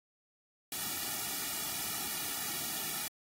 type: noise with comb filter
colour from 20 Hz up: white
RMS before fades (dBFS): -37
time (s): 0.72-3.08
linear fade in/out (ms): 2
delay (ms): 1.9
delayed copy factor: -0.9
effects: AAC 48 kbps